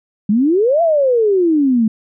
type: exponential two-way sweep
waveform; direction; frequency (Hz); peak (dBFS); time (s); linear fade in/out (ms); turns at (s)
sine; up then down; 196 to 692 to 213.4; -10; 0.29-1.88; 5; 0.82
effects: none